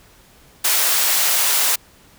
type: high-pass noise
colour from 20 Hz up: white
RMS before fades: -17 dBFS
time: 0.64-1.76 s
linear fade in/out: 10 ms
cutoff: 630 Hz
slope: 12 dB/octave
effects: pink hiss -50 dBFS RMS until 2.18 s